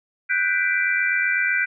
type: chord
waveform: sine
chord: G major seventh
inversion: third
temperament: equal with one note detuned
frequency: 1480 / 1568 / 1987 / 2349 Hz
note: F#6 / G6 / B6 / D7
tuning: 0 / 0 / +10 / 0 cents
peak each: -24 dBFS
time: 0.29-1.66 s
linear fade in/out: 20 ms
effects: none